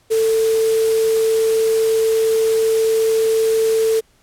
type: tone in noise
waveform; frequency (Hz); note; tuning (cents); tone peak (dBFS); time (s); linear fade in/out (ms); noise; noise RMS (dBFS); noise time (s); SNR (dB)
sine; 445.3; A4; +21; -13; 0.1-4.01; 20; white; -29; 0.1-4.01; +13
effects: pink hiss -57 dBFS RMS until 4.22 s + low-pass 12000 Hz 12 dB/octave